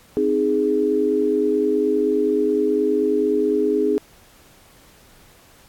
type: chord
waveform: sine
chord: Ab major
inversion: first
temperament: equal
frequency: 261.6 / 311.1 / 415.3 Hz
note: C4 / Eb4 / Ab4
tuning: 0 / 0 / 0 cents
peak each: -24 / -22 / -18 dBFS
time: 0.17-3.98 s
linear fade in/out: 0 ms
effects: pink hiss -51 dBFS RMS until 5.68 s + AAC 64 kbps